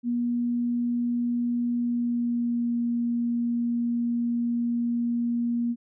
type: tone with pitch glide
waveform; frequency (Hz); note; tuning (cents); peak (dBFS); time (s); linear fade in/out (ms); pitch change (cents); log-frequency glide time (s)
sine; 240 to 237; B3 to A#3; -49 to +29; -23; 0.03-5.76; 50; -22; 1.75-2.75
effects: none